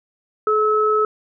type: tone pair together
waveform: sine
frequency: 428.1 / 1295.5 Hz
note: A4 / E6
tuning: -47 / -30 cents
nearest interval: octave + perfect fifth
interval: 1917 cents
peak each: -17 dBFS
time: 0.47-1.05 s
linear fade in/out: 2 ms
effects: none